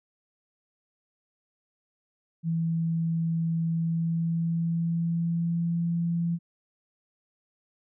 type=tone with pitch glide; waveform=sine; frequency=164.81 to 169.44 Hz; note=E3 to E3; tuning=0 to +48 cents; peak=-24 dBFS; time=2.43-6.39 s; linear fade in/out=50 ms; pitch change=+48 cents; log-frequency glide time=3.69-5.84 s; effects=none